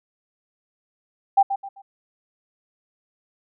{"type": "tone with echo", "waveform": "sine", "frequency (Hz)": 789, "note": "G5", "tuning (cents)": 11, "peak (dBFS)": -11, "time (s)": [1.37, 1.43], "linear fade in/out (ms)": 10, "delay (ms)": 130, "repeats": 3, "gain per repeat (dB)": -10, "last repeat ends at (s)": 1.82, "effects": []}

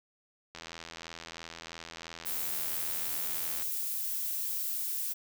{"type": "click train", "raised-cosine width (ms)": 0.2, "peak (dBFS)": -25, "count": 256, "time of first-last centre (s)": [0.55, 3.622], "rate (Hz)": 83}
{"type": "noise", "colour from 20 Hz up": "violet", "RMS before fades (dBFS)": -34, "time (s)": [2.25, 5.14], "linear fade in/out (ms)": 20}
{"effects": []}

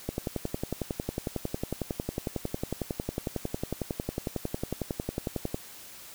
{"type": "click train", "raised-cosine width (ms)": 2, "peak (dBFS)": -16, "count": 61, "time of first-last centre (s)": [0.09, 5.545], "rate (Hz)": 11, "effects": ["white hiss -47 dBFS RMS until 6.14 s"]}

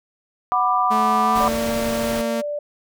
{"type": "chord", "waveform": "sine", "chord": "B minor", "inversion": "second", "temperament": "just", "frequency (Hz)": [740.8, 987.8, 1185.3], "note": ["F#5", "B5", "D6"], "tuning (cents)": [2, 0, 16], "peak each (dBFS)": [-21, -21, -19], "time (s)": [0.52, 1.48], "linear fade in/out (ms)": 0}
{"type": "tone with pitch glide", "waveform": "sawtooth", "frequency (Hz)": [217, 229.4], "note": ["A3", "A#3"], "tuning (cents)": [-24, -28], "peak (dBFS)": -19, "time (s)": [0.9, 2.42], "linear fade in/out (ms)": 20, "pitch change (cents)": 96, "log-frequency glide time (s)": [1.22, 1.6]}
{"type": "noise", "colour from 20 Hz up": "pink", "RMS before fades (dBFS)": -30, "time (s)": [1.35, 2.22], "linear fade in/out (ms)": 10}
{"type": "tone", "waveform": "sine", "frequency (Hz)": 587, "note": "D5", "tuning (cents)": -1, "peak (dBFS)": -23, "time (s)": [1.4, 2.59], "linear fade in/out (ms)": 5}
{"effects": []}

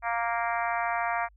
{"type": "harmonic tone", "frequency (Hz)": 233.1, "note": "A#3", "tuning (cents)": 0, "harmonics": [3, 4, 5, 6, 7, 8, 9, 10], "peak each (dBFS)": [-30, -32, -34, -36, -37, -38, -39, -40], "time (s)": [0.02, 1.29], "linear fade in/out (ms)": 50, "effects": ["added 50 Hz sine -55 dBFS peak until 1.36 s"]}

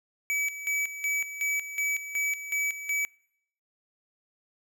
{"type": "tone with tremolo", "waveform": "square", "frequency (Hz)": 2288, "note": "D7", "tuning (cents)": -46, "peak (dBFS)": -26, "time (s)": [0.3, 3.05], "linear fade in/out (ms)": 0, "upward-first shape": "square", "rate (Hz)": 2.7, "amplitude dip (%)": 70, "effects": ["noise-tail reverb RT60 0.7 s tail -26 dB re dry"]}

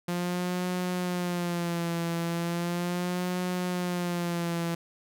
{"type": "tone with vibrato", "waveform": "sawtooth", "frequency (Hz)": 174.61, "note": "F3", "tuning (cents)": 0, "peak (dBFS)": -24, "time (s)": [0.08, 4.75], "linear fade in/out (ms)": 5, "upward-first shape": "sine", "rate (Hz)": 0.37, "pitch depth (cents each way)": 61, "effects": []}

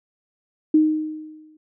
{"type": "tone with exponential decay", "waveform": "sine", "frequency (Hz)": 310, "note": "D#4", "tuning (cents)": -6, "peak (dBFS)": -10, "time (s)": [0.74, 1.57], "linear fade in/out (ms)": 5, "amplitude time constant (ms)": 180, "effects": []}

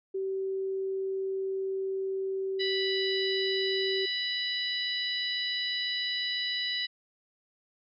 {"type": "tone", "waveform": "sine", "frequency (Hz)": 384.6, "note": "G4", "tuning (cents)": -33, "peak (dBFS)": -29, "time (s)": [0.14, 4.06], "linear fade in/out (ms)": 10}
{"type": "harmonic tone", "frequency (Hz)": 986, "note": "B5", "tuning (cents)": -3, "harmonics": [2, 3, 4, 5], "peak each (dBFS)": [-35, -35, -32, -40], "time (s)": [2.59, 6.87], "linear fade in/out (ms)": 20}
{"effects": []}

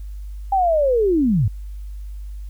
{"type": "linear sweep", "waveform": "sine", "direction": "down", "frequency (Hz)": [800, 87.7], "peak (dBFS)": -14, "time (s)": [0.52, 1.48], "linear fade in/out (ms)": 5, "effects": ["added 50 Hz sine -29 dBFS peak until 2.49 s", "white hiss -59 dBFS RMS until 2.49 s"]}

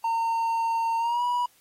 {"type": "tone with pitch glide", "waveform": "triangle", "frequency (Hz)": [914, 974], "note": ["A#5", "B5"], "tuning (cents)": [-34, -24], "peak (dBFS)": -21, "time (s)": [0.04, 1.46], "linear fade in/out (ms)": 5, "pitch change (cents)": 110, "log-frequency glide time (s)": [0.98, 1.23], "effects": ["white hiss -61 dBFS RMS until 1.6 s", "AAC 48 kbps"]}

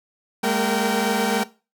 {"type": "tone cluster", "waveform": "sawtooth", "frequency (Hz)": [204.6, 228, 464.2, 769], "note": ["G#3", "A#3", "A#4", "G5"], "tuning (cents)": [-26, -38, -7, -33], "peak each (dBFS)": -21, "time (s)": [0.43, 1.44], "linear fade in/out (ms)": 10, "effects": ["noise-tail reverb RT60 0.3 s tail -18 dB re dry"]}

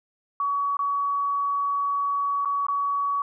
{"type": "tone with dropouts", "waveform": "sine", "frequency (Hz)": 1130, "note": "C#6", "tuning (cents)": 33, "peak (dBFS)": -22, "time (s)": [0.4, 3.22], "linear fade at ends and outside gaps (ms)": 2, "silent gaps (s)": [[0.769, 0.791], [2.449, 2.456], [2.667, 2.684]], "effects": []}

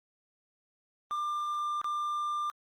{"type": "tone with dropouts", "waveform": "triangle", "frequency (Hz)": 1193, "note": "D6", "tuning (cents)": 27, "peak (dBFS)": -28, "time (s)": [1.11, 2.5], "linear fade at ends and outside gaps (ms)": 0, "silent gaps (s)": [1.815, 1.844], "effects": ["Opus 24 kbps"]}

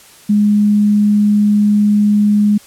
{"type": "tone", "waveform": "sine", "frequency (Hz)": 207.7, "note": "G#3", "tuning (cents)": 0, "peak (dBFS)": -8, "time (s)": [0.29, 2.58], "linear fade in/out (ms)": 10, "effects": ["white hiss -42 dBFS RMS until 2.66 s", "low-pass 12000 Hz 12 dB/octave"]}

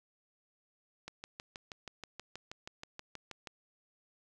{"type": "click train", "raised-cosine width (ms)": 0.2, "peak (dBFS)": -26, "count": 16, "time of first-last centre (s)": [1.08, 3.472], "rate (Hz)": 6.27, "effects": []}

